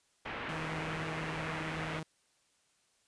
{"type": "low-pass noise", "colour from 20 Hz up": "white", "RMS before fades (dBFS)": -40, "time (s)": [0.25, 2], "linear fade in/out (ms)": 10, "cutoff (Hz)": 2400, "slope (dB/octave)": 24}
{"type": "tone with vibrato", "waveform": "sawtooth", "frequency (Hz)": 158.6, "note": "D#3", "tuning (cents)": 33, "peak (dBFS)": -35, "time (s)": [0.49, 2.03], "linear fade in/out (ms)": 0, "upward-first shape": "sine", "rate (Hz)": 19, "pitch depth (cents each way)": 15}
{"effects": ["white hiss -72 dBFS RMS until 3.07 s", "resampled to 22050 Hz"]}